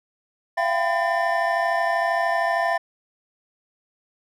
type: tone cluster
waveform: triangle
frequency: 678 / 711 / 780 / 1007 / 1793 Hz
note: E5 / F5 / G5 / B5 / A6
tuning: +49 / +31 / -9 / +33 / +32 cents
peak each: -21 / -30 / -25 / -26 / -24 dBFS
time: 0.57-2.78 s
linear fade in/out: 10 ms
effects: none